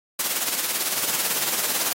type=noise with tremolo; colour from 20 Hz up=white; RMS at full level=-22 dBFS; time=0.19-1.93 s; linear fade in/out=5 ms; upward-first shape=sine; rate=18 Hz; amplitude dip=50%; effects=high-pass 200 Hz 12 dB/octave + AAC 48 kbps

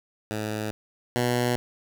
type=tone pair in turn; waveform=10% pulse; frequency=107.3 / 122.45 Hz; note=A2 / B2; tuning=-43 / -14 cents; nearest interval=major second; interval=229 cents; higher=second; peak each=-20 / -14 dBFS; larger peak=second; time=0.31-0.71 / 1.16-1.56 s; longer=neither; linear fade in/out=0 ms; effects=none

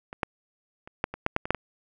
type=clicks; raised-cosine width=0.5 ms; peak=-23 / -10 / -28 / -9 / -20 / -8 / -8 / -18 / -6 / -16 dBFS; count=10; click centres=0.129 / 0.232 / 0.875 / 1.041 / 1.14 / 1.264 / 1.364 / 1.455 / 1.506 / 1.547 s; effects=none

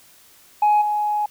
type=tone with level steps; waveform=sine; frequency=838 Hz; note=G#5; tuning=15 cents sharp; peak=-11 / -18 dBFS; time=0.62-1.26 s; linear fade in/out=5 ms; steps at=0.81 s; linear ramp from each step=10 ms; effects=tanh soft clip ceiling -11 dBFS + white hiss -51 dBFS RMS until 1.3 s

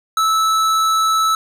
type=tone with tanh clipping; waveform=sine; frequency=1309 Hz; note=E6; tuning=13 cents flat; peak=-15 dBFS; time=0.17-1.35 s; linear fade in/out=2 ms; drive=18 dB; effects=none

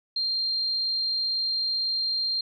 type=tone; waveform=sine; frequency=4186 Hz; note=C8; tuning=in tune; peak=-24 dBFS; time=0.16-2.41 s; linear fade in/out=5 ms; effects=none

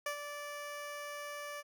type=tone with ADSR envelope; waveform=15% pulse; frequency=583 Hz; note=D5; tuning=13 cents flat; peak=-27 dBFS; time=0.06-1.63 s; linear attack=4 ms; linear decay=91 ms; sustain=-8 dB; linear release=36 ms; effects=none

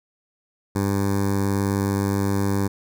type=tone with notch filter; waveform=15% pulse; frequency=99.2 Hz; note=G2; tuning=21 cents sharp; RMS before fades=-22 dBFS; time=0.75-2.68 s; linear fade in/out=10 ms; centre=2900 Hz; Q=0.7; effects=none

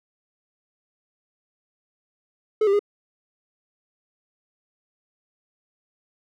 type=tone with pitch steps; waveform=triangle; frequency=430.8 / 396.2 / 410.4 Hz; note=A4 / G4 / G#4; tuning=-37 / +18 / -21 cents; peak=-14 dBFS; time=2.61-2.793 s; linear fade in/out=5 ms; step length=61 ms; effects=none

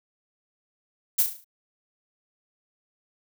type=noise with echo; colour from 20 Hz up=violet; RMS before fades=-20 dBFS; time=1.18-1.23 s; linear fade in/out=10 ms; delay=36 ms; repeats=6; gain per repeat=-6 dB; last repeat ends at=1.446 s; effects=none

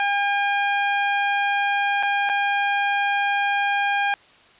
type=tone with dropouts; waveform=20% pulse; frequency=807 Hz; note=G#5; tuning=50 cents flat; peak=-14 dBFS; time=0-4.14 s; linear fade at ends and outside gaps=1 ms; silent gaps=2.027-2.032 / 2.291-2.297 s; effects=white hiss -52 dBFS RMS until 4.59 s + resampled to 8000 Hz

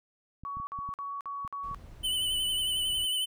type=clicks; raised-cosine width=5 ms; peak=-33 dBFS; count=7; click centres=0.436 / 0.57 / 0.6 / 0.789 / 0.89 / 1.449 / 1.713 s
type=tone bursts; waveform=sine; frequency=1124 Hz; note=C#6; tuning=24 cents sharp; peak=-34 dBFS; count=5; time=0.45-1.746 s; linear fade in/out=0 ms; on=220 ms; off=49 ms
type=noise; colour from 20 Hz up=brown; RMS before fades=-47 dBFS; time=1.63-3.06 s; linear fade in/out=5 ms
type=tone with vibrato; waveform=square; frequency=3010 Hz; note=F#7; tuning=29 cents sharp; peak=-28 dBFS; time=2.03-3.26 s; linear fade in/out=20 ms; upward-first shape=sine; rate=11 Hz; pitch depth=36 cents each way
effects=none

